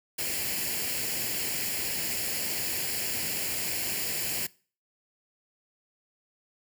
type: noise with comb filter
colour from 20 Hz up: white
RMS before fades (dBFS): -31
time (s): 0.18-4.47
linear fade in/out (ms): 10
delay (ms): 0.41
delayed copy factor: +0.65
effects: noise-tail reverb RT60 0.4 s tail -22 dB re dry + high-pass 60 Hz 12 dB/octave